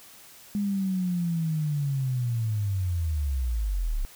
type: linear sweep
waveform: sine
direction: down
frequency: 206.4 to 31.83 Hz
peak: -24 dBFS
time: 0.55-4.05 s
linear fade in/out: 0 ms
effects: white hiss -50 dBFS RMS until 4.15 s